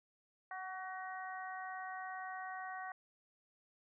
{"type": "harmonic tone with a mistuned harmonic", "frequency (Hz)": 376.4, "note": "F#4", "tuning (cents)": 30, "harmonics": [2, 3, 4, 5], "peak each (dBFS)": [-45, -49, -50, -49], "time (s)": [0.51, 2.92], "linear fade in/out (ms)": 2, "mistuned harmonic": 2, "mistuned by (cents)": -15, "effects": []}